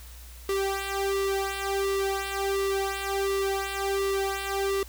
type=tone with flanger; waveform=sawtooth; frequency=392 Hz; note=G4; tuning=in tune; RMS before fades=-28 dBFS; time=0.49-4.83 s; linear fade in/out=2 ms; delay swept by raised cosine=1.2 to 2.4 ms; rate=1.4 Hz; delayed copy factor=-1; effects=added 60 Hz sine -43 dBFS peak until 4.88 s + white hiss -50 dBFS RMS until 4.88 s